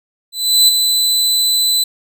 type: tone with ADSR envelope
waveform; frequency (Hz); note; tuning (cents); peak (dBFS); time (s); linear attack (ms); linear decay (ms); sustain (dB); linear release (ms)
sawtooth; 4007; B7; +24; -3; 0.32-1.84; 360; 16; -6; 7
effects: none